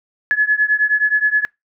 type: beating tone pair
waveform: sine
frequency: 1701 / 1710.5 Hz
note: G#6 / A6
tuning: +41 / -49 cents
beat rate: 9.5 Hz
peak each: -15 / -16 dBFS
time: 0.31-1.45 s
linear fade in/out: 0 ms
effects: noise-tail reverb RT60 0.2 s tail -26 dB re dry